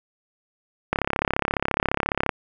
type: click train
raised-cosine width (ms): 0.5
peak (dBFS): -5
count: 48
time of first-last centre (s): 0.93-2.292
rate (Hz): 34.5
effects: none